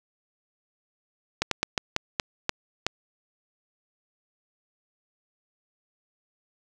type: slowing click train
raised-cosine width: 0.2 ms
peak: -6 dBFS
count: 8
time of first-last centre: 1.42-2.866 s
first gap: 93 ms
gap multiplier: 1.26
effects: none